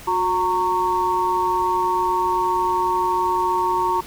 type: tone cluster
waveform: sine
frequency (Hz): 362.1 / 919 / 1107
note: F#4 / A#5 / C#6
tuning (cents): -37 / -25 / -3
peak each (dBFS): -25 / -19 / -24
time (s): 0.07-4.01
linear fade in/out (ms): 10
effects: added 50 Hz sine -45 dBFS peak until 4.06 s + pink hiss -40 dBFS RMS until 4.06 s